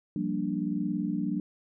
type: chord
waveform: sine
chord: G minor seventh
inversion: third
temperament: equal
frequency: 174.61 / 196 / 233.1 / 293.7 Hz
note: F3 / G3 / Bb3 / D4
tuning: 0 / 0 / 0 / 0 cents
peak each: -34 / -32 / -34 / -32 dBFS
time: 0.16-1.4 s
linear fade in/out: 2 ms
effects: none